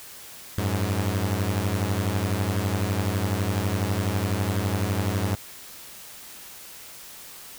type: beating tone pair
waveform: sawtooth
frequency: 92.5 / 104.5 Hz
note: F#2 / G#2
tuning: 0 / +11 cents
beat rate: 12 Hz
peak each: -22 dBFS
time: 0.58-5.35 s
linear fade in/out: 0 ms
effects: white hiss -43 dBFS RMS until 7.58 s